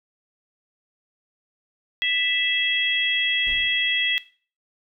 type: harmonic tone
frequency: 659.3 Hz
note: E5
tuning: in tune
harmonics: 3 / 4 / 5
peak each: -25 / -27 / -23 dBFS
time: 2.02-4.18 s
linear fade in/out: 0 ms
type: noise with exponential decay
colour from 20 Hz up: brown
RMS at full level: -36 dBFS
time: 3.47-4.07 s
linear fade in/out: 1 ms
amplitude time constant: 130 ms
effects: noise-tail reverb RT60 0.4 s tail -17 dB re dry